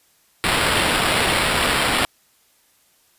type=noise with sample-and-hold; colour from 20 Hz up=white; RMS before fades=-19 dBFS; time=0.44-2.05 s; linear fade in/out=0 ms; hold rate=6300 Hz; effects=white hiss -59 dBFS RMS until 3.18 s + resampled to 32000 Hz